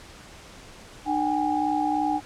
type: tone cluster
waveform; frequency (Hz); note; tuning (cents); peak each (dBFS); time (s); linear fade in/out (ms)
sine; 302.1 / 760 / 823; D4 / F#5 / G#5; +49 / +46 / -16; -26 / -28 / -25; 1.05-2.21; 50
effects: pink hiss -46 dBFS RMS until 2.25 s + low-pass 8000 Hz 12 dB/octave